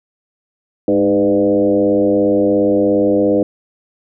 sine tone with frequency modulation, 405.3 Hz, G#4, 42 cents flat, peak -10 dBFS, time 0.88-3.43 s, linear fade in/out 2 ms, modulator 97.2 Hz, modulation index 1.8, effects none

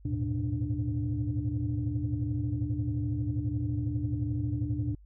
sine tone cluster, 78.1 / 101.1 / 111.6 / 123.6 / 295.1 Hz, D#2 / G#2 / A2 / B2 / D4, +7 / -46 / +25 / +2 / +8 cents, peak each -35 / -36 / -32 / -33 / -34 dBFS, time 0.05-4.95 s, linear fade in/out 5 ms, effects tanh soft clip ceiling -20 dBFS + added 50 Hz sine -51 dBFS peak until 5.05 s

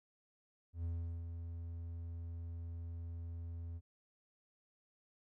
triangle tone with ADSR envelope, 84.2 Hz, E2, 37 cents sharp, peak -34 dBFS, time 0.73-3.81 s, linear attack 110 ms, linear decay 390 ms, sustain -6 dB, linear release 45 ms, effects none

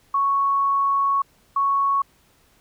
sine tone pair in turn, 1108.7 / 1108.7 Hz, C#6 / C#6, 0 / 0 cents, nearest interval unison, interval 0 cents, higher neither, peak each -17 dBFS, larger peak neither, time 0.14-1.22 / 1.56-2.02 s, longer first, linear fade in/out 5 ms, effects pink hiss -59 dBFS RMS until 2.6 s

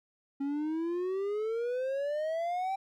triangle exponential sweep, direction up, 274 to 784 Hz, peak -28 dBFS, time 0.4-2.76 s, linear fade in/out 10 ms, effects none

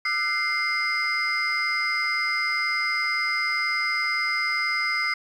sine tone cluster, 1202 / 1344 / 1494 / 2093 / 4979 Hz, D6 / E6 / F#6 / C7 / D#8, +40 / +33 / +16 / 0 / 0 cents, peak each -32 / -32 / -32 / -23 / -30 dBFS, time 0.05-5.14 s, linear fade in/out 5 ms, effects tanh soft clip ceiling -16 dBFS + 9-bit

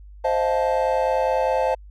triangle chord, F dominant seventh, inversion second, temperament just, 523.8 / 628.6 / 698.5 / 873.1 Hz, C5 / Eb5 / F5 / A5, +2 / +18 / 0 / -14 cents, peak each -20 / -23 / -25 / -22 dBFS, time 0.24-1.75 s, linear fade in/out 10 ms, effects added 50 Hz sine -40 dBFS peak until 1.9 s

